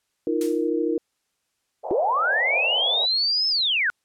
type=chord; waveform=sine; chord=Eb suspended second; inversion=none; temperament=equal with one note detuned; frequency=311.1 / 344.4 / 466.2 Hz; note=Eb4 / F4 / Bb4; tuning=0 / -24 / 0 cents; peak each=-25 dBFS; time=0.27-0.98 s; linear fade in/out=2 ms
type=noise with exponential decay; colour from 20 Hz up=blue; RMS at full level=-29 dBFS; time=0.41-0.69 s; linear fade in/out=2 ms; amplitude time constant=60 ms
type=band-pass noise; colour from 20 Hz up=pink; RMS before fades=-30 dBFS; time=1.83-3.06 s; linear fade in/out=20 ms; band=520 to 820 Hz; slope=48 dB/octave
type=linear two-way sweep; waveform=sine; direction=up then down; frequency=330 to 5274 to 1401 Hz; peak=-19 dBFS; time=1.91-3.9 s; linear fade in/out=0 ms; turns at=3.48 s
effects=white hiss -74 dBFS RMS until 4.04 s + low-pass 10000 Hz 12 dB/octave